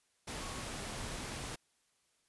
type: tone in noise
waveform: sine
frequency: 1103 Hz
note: C#6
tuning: 9 cents flat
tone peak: -50 dBFS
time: 0.41-0.63 s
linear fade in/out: 10 ms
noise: pink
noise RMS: -42 dBFS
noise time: 0.27-1.56 s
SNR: -11 dB
effects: white hiss -75 dBFS RMS until 2.28 s + resampled to 24000 Hz